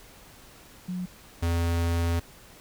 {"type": "tone pair in turn", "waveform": ["sine", "square"], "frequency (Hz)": [181.3, 84.7], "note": ["F#3", "E2"], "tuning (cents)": [-35, 48], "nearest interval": "octave + minor second", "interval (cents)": 1317, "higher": "first", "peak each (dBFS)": [-29, -24], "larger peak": "second", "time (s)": [[0.88, 1.06], [1.42, 2.2]], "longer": "second", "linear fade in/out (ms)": 10, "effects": ["pink hiss -51 dBFS RMS until 2.6 s"]}